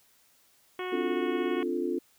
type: harmonic tone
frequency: 366.3 Hz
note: F#4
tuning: 17 cents flat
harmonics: 1 / 2 / 3 / 4 / 5 / 6 / 7 / 8 / 9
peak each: -34 / -42 / -40 / -45 / -45 / -43 / -48 / -49 / -49 dBFS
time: 0.79-1.63 s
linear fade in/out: 2 ms
type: chord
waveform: sine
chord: D minor seventh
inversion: third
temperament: equal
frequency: 261.6 / 293.7 / 349.2 / 440 Hz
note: C4 / D4 / F4 / A4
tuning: 0 / 0 / 0 / 0 cents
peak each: -34 / -35 / -30 / -35 dBFS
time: 0.92-1.99 s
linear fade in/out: 10 ms
effects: white hiss -64 dBFS RMS until 2.18 s